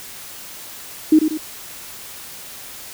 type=tone with echo; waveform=sine; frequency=311.1 Hz; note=D#4; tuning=in tune; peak=-7 dBFS; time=1.12-1.19 s; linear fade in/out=5 ms; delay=93 ms; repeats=2; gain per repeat=-7 dB; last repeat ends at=1.376 s; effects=white hiss -36 dBFS RMS until 2.93 s